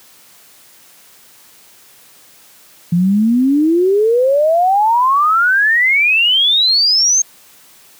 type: exponential sweep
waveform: sine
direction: up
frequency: 168.1 to 6480 Hz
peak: -9 dBFS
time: 2.92-7.22 s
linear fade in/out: 5 ms
effects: white hiss -45 dBFS RMS until 7.99 s + high-pass 100 Hz 12 dB/octave